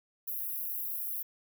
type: high-pass noise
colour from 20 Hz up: white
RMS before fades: -36 dBFS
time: 0.27-1.23 s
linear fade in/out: 10 ms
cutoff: 11000 Hz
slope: 96 dB/octave
effects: none